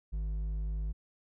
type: tone with hard clipping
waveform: sine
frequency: 51.91 Hz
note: G#1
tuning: in tune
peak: -33 dBFS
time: 0.12-0.93 s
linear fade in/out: 20 ms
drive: 5 dB
effects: none